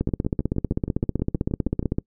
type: two click trains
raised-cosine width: 3 ms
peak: -15 / -9 dBFS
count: 12 / 32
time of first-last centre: 0.09-1.828 / 0.01-1.985 s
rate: 6.33 / 15.7 Hz
effects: noise-tail reverb RT60 0.1 s tail -25 dB re dry